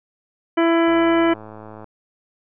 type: harmonic tone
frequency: 333.2 Hz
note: E4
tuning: 19 cents sharp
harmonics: 1 / 2 / 3 / 4 / 5 / 6 / 7 / 9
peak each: -15 / -21 / -25 / -27 / -29 / -31 / -32 / -34 dBFS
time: 0.57-1.34 s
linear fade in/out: 10 ms
type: click train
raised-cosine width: 1 ms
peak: -24 dBFS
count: 105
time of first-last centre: 0.88-1.843 s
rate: 108 Hz
effects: none